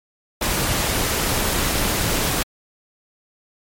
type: noise with amplitude modulation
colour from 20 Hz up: pink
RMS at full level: -19 dBFS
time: 0.41-2.43 s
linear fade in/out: 5 ms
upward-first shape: sine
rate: 268 Hz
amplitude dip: 40%
effects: MP3 64 kbps